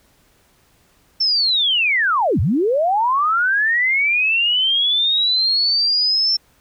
sine linear two-way sweep, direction down then up, 5410 to 73.42 to 5410 Hz, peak -14 dBFS, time 1.2-6.37 s, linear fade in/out 10 ms, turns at 2.4 s, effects pink hiss -57 dBFS RMS until 6.6 s

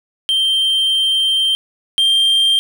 triangle tone pair in turn, 3144 / 3175 Hz, G7 / G7, +4 / +21 cents, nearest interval unison, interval 17 cents, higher second, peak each -11 / -9 dBFS, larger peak second, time 0.29-1.55 / 1.98-2.59 s, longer first, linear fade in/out 0 ms, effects none

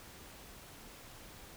silence, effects pink hiss -53 dBFS RMS until 1.56 s

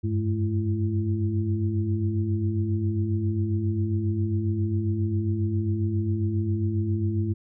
sine tone cluster, 94 / 101.4 / 216.1 / 334.4 Hz, F#2 / G#2 / A3 / E4, +28 / -41 / -31 / +25 cents, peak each -32 / -24 / -31 / -31 dBFS, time 0.03-7.34 s, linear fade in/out 20 ms, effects none

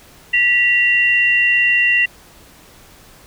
sine tone pair together, 1953 / 2758 Hz, B6 / F7, -20 / -22 cents, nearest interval tritone, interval 598 cents, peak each -14 dBFS, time 0.33-2.06 s, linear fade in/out 10 ms, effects pink hiss -45 dBFS RMS until 3.26 s

